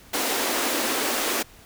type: high-pass noise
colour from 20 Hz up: pink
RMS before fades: -25 dBFS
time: 0.13-1.43 s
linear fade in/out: 10 ms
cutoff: 240 Hz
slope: 48 dB/octave
effects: pink hiss -50 dBFS RMS until 1.65 s